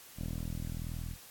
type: tone with low-pass filter sweep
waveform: 10% pulse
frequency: 41.08 Hz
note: E1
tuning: 5 cents flat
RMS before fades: -38 dBFS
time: 0.16-1.17 s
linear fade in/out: 50 ms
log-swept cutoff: 350 to 120 Hz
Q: 0.7
effects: white hiss -53 dBFS RMS until 1.3 s + AAC 64 kbps